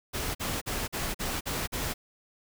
pink noise bursts, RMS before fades -32 dBFS, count 7, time 0.13-1.94 s, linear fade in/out 20 ms, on 220 ms, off 45 ms, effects none

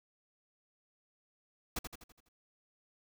pink noise with echo, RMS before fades -36 dBFS, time 1.76-1.79 s, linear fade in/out 5 ms, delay 83 ms, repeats 6, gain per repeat -6 dB, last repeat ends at 2.288 s, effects none

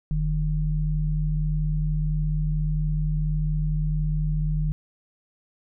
sine tone pair together, 43.1 / 153.6 Hz, F1 / D#3, -22 / -22 cents, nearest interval octave + minor seventh, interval 2200 cents, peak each -24 dBFS, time 0.11-4.72 s, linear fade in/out 0 ms, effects none

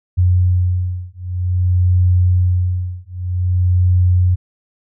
sine beating tone pair, 90 / 90.52 Hz, F#2 / F#2, -47 / -37 cents, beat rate 0.52 Hz, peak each -15 dBFS, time 0.17-4.36 s, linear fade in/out 20 ms, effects none

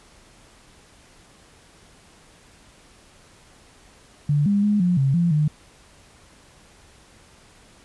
sine tone with pitch steps, 146.1 / 202.3 / 207.7 / 178 / 135.6 / 171.7 / 151 Hz, D3 / G#3 / G#3 / F3 / C#3 / F3 / D3, -9 / -45 / 0 / +33 / -38 / -29 / +48 cents, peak -16 dBFS, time 4.29-5.48 s, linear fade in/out 5 ms, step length 170 ms, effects pink hiss -52 dBFS RMS until 7.84 s + resampled to 24000 Hz

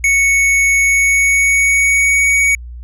square tone with pitch glide, 2217 to 2243 Hz, C#7 to C#7, 0 to +20 cents, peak -10 dBFS, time 0.04-2.55 s, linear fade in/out 2 ms, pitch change +20 cents, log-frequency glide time 0.78-2.34 s, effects added 60 Hz sine -27 dBFS peak until 2.83 s + low-pass 12000 Hz 12 dB/octave

